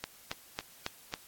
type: click train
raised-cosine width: 0.2 ms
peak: -17 dBFS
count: 5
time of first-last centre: 0.04-1.139 s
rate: 3.64 Hz
effects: white hiss -56 dBFS RMS until 1.27 s + AAC 64 kbps